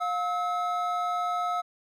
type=tone pair together; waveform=triangle; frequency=710 / 1293.9 Hz; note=F5 / E6; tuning=+28 / -33 cents; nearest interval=minor seventh; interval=1039 cents; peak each=-27 dBFS; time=0-1.62 s; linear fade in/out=20 ms; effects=none